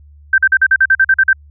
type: tone bursts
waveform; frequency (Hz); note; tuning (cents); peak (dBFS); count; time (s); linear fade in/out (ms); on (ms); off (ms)
sine; 1559; G6; -10; -6; 11; 0.33-1.331; 5; 51; 44
effects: added 73 Hz sine -39 dBFS peak until 1.5 s